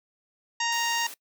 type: harmonic tone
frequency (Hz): 932.3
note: A#5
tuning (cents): 0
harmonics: 1 / 2 / 3 / 4 / 5 / 6 / 7 / 8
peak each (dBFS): -29 / -31 / -31 / -36 / -37 / -36 / -36 / -40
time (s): 0.6-1.07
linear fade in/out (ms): 5
type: high-pass noise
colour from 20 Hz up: white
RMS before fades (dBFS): -41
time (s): 0.72-1.14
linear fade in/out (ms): 2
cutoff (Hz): 250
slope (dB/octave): 48
effects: noise-tail reverb RT60 0.1 s tail -21 dB re dry

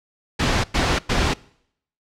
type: noise bursts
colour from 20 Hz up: pink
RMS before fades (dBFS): -19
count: 3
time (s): 0.39-1.34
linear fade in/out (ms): 10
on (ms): 250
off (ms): 100
effects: noise-tail reverb RT60 0.7 s tail -23 dB re dry + low-pass 5000 Hz 12 dB/octave

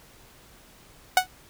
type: tone with exponential decay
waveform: sawtooth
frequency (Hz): 740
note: F#5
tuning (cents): 0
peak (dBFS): -8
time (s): 1.17-1.27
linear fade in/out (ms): 2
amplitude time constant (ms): 21
effects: pink hiss -53 dBFS RMS until 1.49 s

